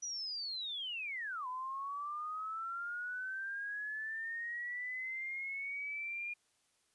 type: linear two-way sweep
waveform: sine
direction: down then up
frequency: 5920 to 998 to 2425 Hz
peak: -38 dBFS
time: 0.02-6.34 s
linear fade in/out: 10 ms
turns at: 1.47 s
effects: white hiss -75 dBFS RMS until 6.94 s + resampled to 24000 Hz